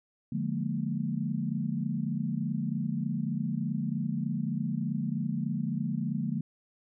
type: chord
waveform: sine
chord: Bb dominant seventh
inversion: first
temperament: just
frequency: 145.68 / 174.81 / 209.8 / 233.1 Hz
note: D3 / F3 / Ab3 / Bb3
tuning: -14 / +2 / +18 / 0 cents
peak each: -34 dBFS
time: 0.32-6.41 s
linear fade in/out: 5 ms
effects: none